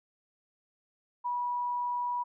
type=tone; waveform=sine; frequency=974 Hz; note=B5; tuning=24 cents flat; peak=-29 dBFS; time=1.24-2.24 s; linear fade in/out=20 ms; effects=none